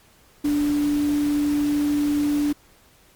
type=tone in noise; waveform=sine; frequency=292.4 Hz; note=D4; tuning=7 cents flat; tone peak=-18 dBFS; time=0.44-2.53 s; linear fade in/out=10 ms; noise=pink; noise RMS=-36 dBFS; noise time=0.44-2.53 s; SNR=+15 dB; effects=pink hiss -55 dBFS RMS until 3.15 s + MP3 96 kbps

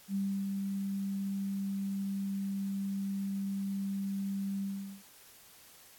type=tone with ADSR envelope; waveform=sine; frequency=196.5 Hz; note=G3; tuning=4 cents sharp; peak=-29 dBFS; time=0.08-5.03 s; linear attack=67 ms; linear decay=310 ms; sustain=-3 dB; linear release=400 ms; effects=white hiss -57 dBFS RMS until 5.98 s + AAC 64 kbps

